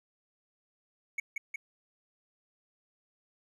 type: tone with echo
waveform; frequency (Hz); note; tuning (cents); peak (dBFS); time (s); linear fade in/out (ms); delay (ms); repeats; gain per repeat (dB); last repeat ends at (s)
triangle; 2217; C#7; 0; -28; 1.18-1.2; 5; 180; 2; -2; 1.56
effects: none